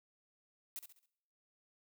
blue noise with echo, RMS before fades -43 dBFS, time 0.76-0.79 s, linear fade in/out 0 ms, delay 67 ms, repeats 4, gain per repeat -8 dB, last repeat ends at 1.058 s, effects noise-tail reverb RT60 0.8 s tail -24 dB re dry

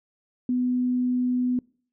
sine tone, 249.4 Hz, B3, 17 cents sharp, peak -21 dBFS, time 0.49-1.59 s, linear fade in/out 2 ms, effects noise-tail reverb RT60 0.5 s tail -26 dB re dry

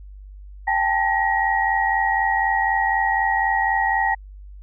sine tone cluster, 790 / 874 / 1897 Hz, G5 / A5 / A#6, +13 / -12 / +30 cents, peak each -22 / -22 / -21 dBFS, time 0.67-4.15 s, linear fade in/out 10 ms, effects added 49 Hz sine -37 dBFS peak until 4.62 s

